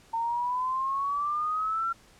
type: exponential sweep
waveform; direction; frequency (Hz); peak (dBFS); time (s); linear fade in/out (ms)
sine; up; 906 to 1369; -26; 0.13-1.93; 10
effects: pink hiss -57 dBFS RMS until 2.19 s + low-pass 10000 Hz 12 dB/octave